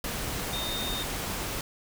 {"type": "tone in noise", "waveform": "sine", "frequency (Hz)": 3670, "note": "A#7", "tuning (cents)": -28, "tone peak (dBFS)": -33, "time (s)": [0.53, 1.03], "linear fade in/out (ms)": 2, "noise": "pink", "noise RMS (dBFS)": -33, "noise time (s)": [0.04, 1.61], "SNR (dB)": -3, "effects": []}